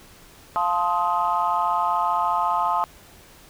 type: chord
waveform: sine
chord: F dominant seventh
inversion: none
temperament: just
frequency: 698.5 / 873.1 / 1047.7 / 1257.2 Hz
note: F5 / A5 / C6 / Eb6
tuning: 0 / -14 / +2 / +18 cents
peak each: -26 / -23 / -24 / -25 dBFS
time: 0.56-2.84 s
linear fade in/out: 0 ms
effects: tanh soft clip ceiling -10 dBFS + pink hiss -49 dBFS RMS until 3.49 s